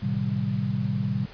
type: chord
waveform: sine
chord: A half-diminished seventh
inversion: none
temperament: equal with one note detuned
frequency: 110 / 129.24 / 155.56 / 196 Hz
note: A2 / C3 / Eb3 / G3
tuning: 0 / -21 / 0 / 0 cents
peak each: -30 / -28 / -32 / -28 dBFS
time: 0.02-1.26 s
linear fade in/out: 10 ms
effects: pink hiss -47 dBFS RMS until 1.33 s + resampled to 11025 Hz